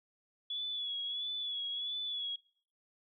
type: tone with vibrato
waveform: sine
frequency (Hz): 3400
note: G#7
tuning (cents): +40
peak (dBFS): -35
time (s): 0.5-2.36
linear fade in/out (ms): 5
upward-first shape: sine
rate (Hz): 1.5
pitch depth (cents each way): 47
effects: noise-tail reverb RT60 0.6 s tail -25 dB re dry